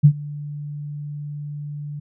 sine tone with ADSR envelope, 146.8 Hz, D3, in tune, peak -5 dBFS, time 0.03-2 s, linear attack 21 ms, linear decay 72 ms, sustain -23 dB, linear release 11 ms, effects none

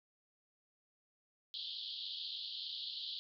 pink band-pass noise, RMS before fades -44 dBFS, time 1.54-3.19 s, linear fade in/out 0 ms, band 3100 to 4600 Hz, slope 96 dB/octave, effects none

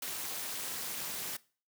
white noise with amplitude modulation, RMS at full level -35 dBFS, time 0.02-1.37 s, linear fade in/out 5 ms, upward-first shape sine, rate 295 Hz, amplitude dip 85%, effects noise-tail reverb RT60 0.4 s tail -21 dB re dry + high-pass 100 Hz 12 dB/octave

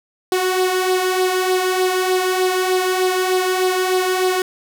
sawtooth tone with flanger, 370 Hz, F#4, in tune, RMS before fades -18 dBFS, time 0.32-4.42 s, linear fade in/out 2 ms, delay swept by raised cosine 0.21 to 2.11 ms, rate 3.3 Hz, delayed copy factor +0.5, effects none

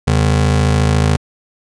35% pulse ring-modulated tone, 107.3 Hz, A2, 43 cents flat, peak -6 dBFS, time 0.07-1.17 s, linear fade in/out 10 ms, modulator 27 Hz, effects resampled to 22050 Hz

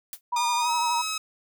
blue noise with exponential decay, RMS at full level -31 dBFS, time 0.13-0.21 s, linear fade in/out 1 ms, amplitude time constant 16 ms
sine tone with vibrato, 952 Hz, A#5, 36 cents sharp, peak -23 dBFS, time 0.32-1.02 s, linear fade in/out 10 ms, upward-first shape sine, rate 12 Hz, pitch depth 44 cents each way
10% pulse tone with pitch glide, 1218 to 1281.5 Hz, D#6 to E6, -37 to -49 cents, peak -19 dBFS, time 0.36-1.18 s, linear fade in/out 5 ms, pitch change +88 cents, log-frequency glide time 0.59-0.71 s
effects none

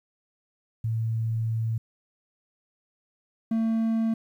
sine / triangle tone pair in turn, 112.7 / 224.8 Hz, A2 / A3, +42 / +37 cents, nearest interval octave, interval 1195 cents, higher second, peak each -24 / -20 dBFS, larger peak second, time 0.84-1.78 / 3.51-4.14 s, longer first, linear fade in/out 5 ms, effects 10-bit

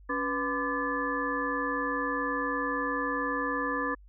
sine tone cluster, 280.2 / 492 / 1015 / 1178 / 1729 Hz, C#4 / B4 / B5 / D6 / A6, +19 / -7 / +47 / +5 / -31 cents, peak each -34 / -35 / -35 / -34 / -33 dBFS, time 0.09-3.95 s, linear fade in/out 10 ms, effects added 49 Hz sine -50 dBFS peak until 4.08 s

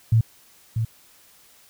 sine tone with echo, 112.7 Hz, A2, 42 cents sharp, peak -13 dBFS, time 0.12-0.21 s, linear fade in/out 5 ms, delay 640 ms, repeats 1, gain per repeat -7 dB, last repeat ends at 0.85 s, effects white hiss -54 dBFS RMS until 1.69 s

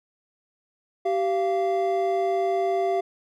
triangle tone pair together, 387.2 / 690 Hz, G4 / F5, -21 / -21 cents, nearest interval minor seventh, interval 1000 cents, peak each -22 dBFS, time 1.05-3.01 s, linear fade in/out 10 ms, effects none

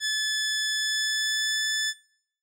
15% pulse tone with pitch glide, 1729 to 1745.1 Hz, A6 to A6, -31 to -15 cents, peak -18 dBFS, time 0-1.94 s, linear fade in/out 50 ms, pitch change +16 cents, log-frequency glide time 0.74-1.67 s, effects noise-tail reverb RT60 0.6 s tail -20 dB re dry + low-pass 11000 Hz 12 dB/octave

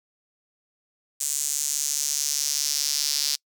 sawtooth tone with high-pass filter sweep, 144.8 Hz, D3, 24 cents flat, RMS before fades -26 dBFS, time 1.2-3.36 s, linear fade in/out 10 ms, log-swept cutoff 7400 to 4900 Hz, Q 3, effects noise-tail reverb RT60 0.1 s tail -26 dB re dry

